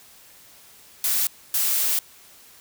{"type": "noise bursts at uneven times", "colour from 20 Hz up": "blue", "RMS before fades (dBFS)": -22, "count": 2, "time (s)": [[1.04, 1.27], [1.54, 1.99]], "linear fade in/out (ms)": 2, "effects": ["white hiss -50 dBFS RMS until 2.6 s"]}